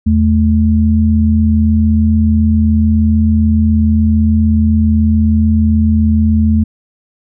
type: tone pair together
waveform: sine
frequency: 81.51 / 217.6 Hz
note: E2 / A3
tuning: -19 / -19 cents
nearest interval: octave + perfect fourth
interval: 1700 cents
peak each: -10 dBFS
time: 0.06-6.64 s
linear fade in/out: 10 ms
effects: none